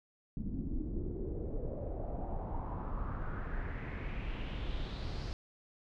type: noise with low-pass filter sweep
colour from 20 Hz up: brown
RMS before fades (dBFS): -38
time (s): 0.37-5.33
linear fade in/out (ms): 0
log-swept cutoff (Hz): 230 to 5000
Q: 3.6
effects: none